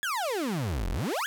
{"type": "exponential two-way sweep", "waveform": "35% pulse", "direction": "down then up", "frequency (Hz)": [1734, 37.09, 1734], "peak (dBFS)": -26, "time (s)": [0.03, 1.26], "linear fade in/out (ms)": 0, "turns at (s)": 0.9, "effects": ["9-bit"]}